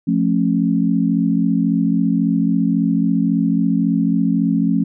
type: chord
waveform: sine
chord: F augmented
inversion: none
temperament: just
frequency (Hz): 174.61 / 218.3 / 272.8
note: F3 / A3 / C#4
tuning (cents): 0 / -13 / -28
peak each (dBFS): -18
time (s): 0.07-4.84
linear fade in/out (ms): 10
effects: none